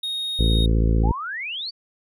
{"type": "tone", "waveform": "triangle", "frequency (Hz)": 3729, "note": "A#7", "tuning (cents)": 0, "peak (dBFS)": -23, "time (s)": [0.03, 0.66], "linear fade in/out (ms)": 5}
{"type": "harmonic tone", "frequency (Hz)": 55.6, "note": "A1", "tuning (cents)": 19, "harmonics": [1, 2, 3, 4, 5, 6, 7, 8, 9], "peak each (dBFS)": [-17, -23, -27, -29, -31, -33, -34, -35, -36], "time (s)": [0.39, 1.12], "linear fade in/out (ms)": 5}
{"type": "exponential sweep", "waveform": "sine", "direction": "up", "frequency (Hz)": [752, 4699], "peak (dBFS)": -27, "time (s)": [1.03, 1.71], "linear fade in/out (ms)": 20}
{"effects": []}